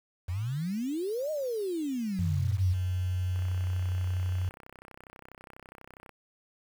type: exponential two-way sweep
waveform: sine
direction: up then down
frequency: 83.1 to 632 to 83.1 Hz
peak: -29 dBFS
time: 0.28-2.74 s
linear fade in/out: 10 ms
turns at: 1.31 s
type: tone with pitch glide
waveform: sine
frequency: 92.5 to 91.23 Hz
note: F#2 to F#2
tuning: 0 to -24 cents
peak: -27 dBFS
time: 2.19-4.49 s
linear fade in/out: 0 ms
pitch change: -24 cents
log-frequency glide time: 2.65-2.85 s
type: click train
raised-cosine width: 0.5 ms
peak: -32 dBFS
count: 89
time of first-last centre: 3.36-6.093 s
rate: 32.2 Hz
effects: 8-bit